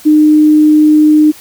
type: tone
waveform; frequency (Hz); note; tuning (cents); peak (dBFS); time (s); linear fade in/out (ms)
sine; 304.7; D#4; -36; -3; 0.05-1.32; 20
effects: white hiss -36 dBFS RMS until 1.4 s